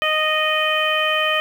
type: harmonic tone with a mistuned harmonic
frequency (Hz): 620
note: D#5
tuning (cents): -6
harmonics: 1 / 2 / 3 / 4 / 5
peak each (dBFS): -23 / -23 / -23 / -23 / -23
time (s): 0.02-1.4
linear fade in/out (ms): 0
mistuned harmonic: 5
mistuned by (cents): -19
effects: 7-bit